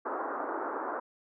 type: band-pass noise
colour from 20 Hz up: white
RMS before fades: -35 dBFS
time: 0.05-1 s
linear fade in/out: 10 ms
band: 270 to 1400 Hz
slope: 48 dB/octave
effects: none